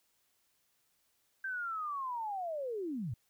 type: linear sweep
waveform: sine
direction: down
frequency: 1577 to 98 Hz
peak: -35 dBFS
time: 1.44-3.14 s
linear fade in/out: 5 ms
effects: white hiss -75 dBFS RMS until 3.29 s